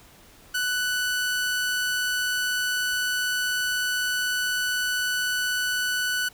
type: tone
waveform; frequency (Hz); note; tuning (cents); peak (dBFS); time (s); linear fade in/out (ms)
sawtooth; 1488; F#6; +9; -20; 0.54-6.29; 10
effects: pink hiss -52 dBFS RMS until 6.33 s